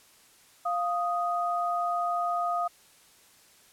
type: tone pair together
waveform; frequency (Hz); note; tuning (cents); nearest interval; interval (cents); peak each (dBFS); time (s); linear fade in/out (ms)
sine; 698.7 / 1245; F5 / D#6; +1 / +1; minor seventh; 1000; -28 / -29; 0.65-2.68; 10
effects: white hiss -58 dBFS RMS until 3.72 s + low-pass 12000 Hz 12 dB/octave